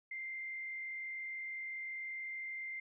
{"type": "tone with frequency modulation", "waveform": "sine", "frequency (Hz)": 2093, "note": "C7", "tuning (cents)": 0, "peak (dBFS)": -40, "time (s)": [0.11, 2.8], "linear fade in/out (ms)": 5, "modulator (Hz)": 45.8, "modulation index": 0.53, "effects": []}